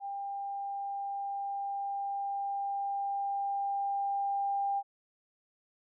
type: tone with level ramp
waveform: sine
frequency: 797 Hz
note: G5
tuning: 28 cents sharp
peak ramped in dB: -35 to -28 dBFS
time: 0-4.83 s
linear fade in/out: 50 ms
effects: none